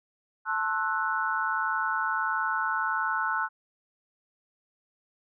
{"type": "chord", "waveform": "sine", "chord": "F# half-diminished seventh", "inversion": "first", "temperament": "equal with one note detuned", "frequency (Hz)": [880, 1069.7, 1318.5, 1480], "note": ["A5", "C6", "E6", "F#6"], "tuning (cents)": [0, 38, 0, 0], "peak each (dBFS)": [-32, -33, -31, -29], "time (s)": [0.45, 3.49], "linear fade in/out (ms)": 50, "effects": []}